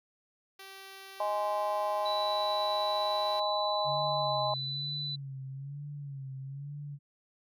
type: tone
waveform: 5% pulse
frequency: 387.6 Hz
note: G4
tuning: 20 cents flat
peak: -35 dBFS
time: 0.59-3.4 s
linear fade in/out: 5 ms
type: harmonic tone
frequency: 207.7 Hz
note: G#3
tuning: in tune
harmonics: 3 / 4 / 5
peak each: -32 / -33 / -34 dBFS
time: 1.2-4.54 s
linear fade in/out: 2 ms
type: tone with pitch glide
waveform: sine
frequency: 3951 to 3988 Hz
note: B7 to B7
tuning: 0 to +16 cents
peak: -34 dBFS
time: 2.05-5.16 s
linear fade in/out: 10 ms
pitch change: +16 cents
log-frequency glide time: 2.79-4.51 s
type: tone with vibrato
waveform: sine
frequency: 139.3 Hz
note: C#3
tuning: 9 cents sharp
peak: -38 dBFS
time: 3.84-6.99 s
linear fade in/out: 50 ms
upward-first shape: sine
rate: 1.1 Hz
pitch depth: 79 cents each way
effects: none